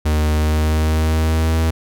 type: tone with pitch glide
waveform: 45% pulse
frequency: 76.5 to 80.54 Hz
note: D#2 to E2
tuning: -29 to -40 cents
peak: -14 dBFS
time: 0.05-1.71 s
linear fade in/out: 10 ms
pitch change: +89 cents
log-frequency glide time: 0.32-1.59 s
effects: none